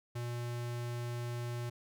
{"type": "tone", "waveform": "square", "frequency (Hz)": 120, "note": "B2", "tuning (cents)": -49, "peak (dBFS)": -37, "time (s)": [0.15, 1.7], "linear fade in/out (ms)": 10, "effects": []}